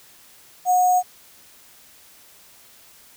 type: tone with sample-and-hold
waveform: sine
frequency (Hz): 729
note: F#5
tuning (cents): -26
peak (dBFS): -14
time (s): 0.65-1.03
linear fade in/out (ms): 50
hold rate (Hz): 7350
effects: white hiss -50 dBFS RMS until 3.16 s